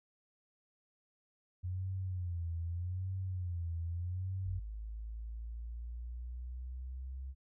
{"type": "tone with vibrato", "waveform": "sine", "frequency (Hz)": 88.9, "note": "F2", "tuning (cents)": 31, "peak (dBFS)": -35, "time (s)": [1.63, 4.6], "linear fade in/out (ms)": 20, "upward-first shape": "sine", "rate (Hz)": 0.82, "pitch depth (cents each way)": 110}
{"type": "exponential sweep", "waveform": "sine", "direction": "up", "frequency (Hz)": [51.91, 66.6], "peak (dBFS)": -40, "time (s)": [4.43, 7.35], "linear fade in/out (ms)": 50}
{"effects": []}